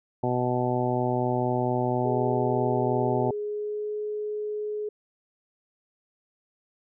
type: harmonic tone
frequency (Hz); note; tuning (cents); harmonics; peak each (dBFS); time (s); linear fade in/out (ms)
124.2; B2; +10; 1 / 2 / 3 / 4 / 5 / 6 / 7; -29 / -30 / -29 / -34 / -31 / -32 / -32; 0.23-3.31; 5
type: tone with pitch glide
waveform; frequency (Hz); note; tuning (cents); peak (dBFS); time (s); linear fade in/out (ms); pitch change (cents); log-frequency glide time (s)
sine; 415.3 to 421.6; G#4 to G#4; 0 to +26; -28; 2.05-4.89; 5; +26; 3.25-3.91
effects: none